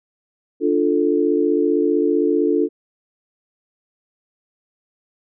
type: chord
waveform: sine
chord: D minor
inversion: none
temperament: equal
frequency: 293.7 / 349.2 / 440 Hz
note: D4 / F4 / A4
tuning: 0 / 0 / 0 cents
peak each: -19 dBFS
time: 0.6-2.69 s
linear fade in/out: 50 ms
effects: none